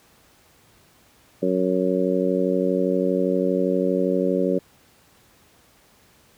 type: harmonic tone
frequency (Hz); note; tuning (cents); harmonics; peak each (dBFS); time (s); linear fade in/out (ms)
92.5; F#2; 0; 2 / 3 / 4 / 5 / 6; -25 / -25 / -25 / -25 / -25; 1.42-4.59; 10
effects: pink hiss -56 dBFS RMS until 6.37 s + high-pass 60 Hz 12 dB/octave